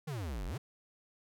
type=exponential two-way sweep; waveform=square; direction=down then up; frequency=164.81 to 41 to 164.81 Hz; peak=-37 dBFS; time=0.07-0.58 s; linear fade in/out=10 ms; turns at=0.46 s; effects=none